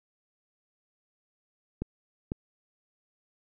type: clicks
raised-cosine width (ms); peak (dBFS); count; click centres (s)
3; -18; 2; 1.82 / 2.319
effects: none